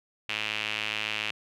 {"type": "tone with band-pass filter", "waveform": "sawtooth", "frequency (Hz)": 107.1, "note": "A2", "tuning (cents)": -46, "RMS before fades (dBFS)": -32, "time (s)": [0.29, 1.31], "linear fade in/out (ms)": 5, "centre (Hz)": 2700, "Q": 3.9, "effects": []}